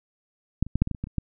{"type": "clicks", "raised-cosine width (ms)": 5, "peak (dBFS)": [-8, -25, -11, -6, -17, -15, -25, -17, -29, -13], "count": 10, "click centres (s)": [0.626, 0.666, 0.756, 0.82, 0.874, 0.913, 0.948, 1.04, 1.071, 1.183], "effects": []}